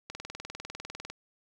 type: click train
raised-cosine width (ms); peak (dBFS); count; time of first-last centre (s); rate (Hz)
0.2; -22; 21; 0.1-1.1; 20
effects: none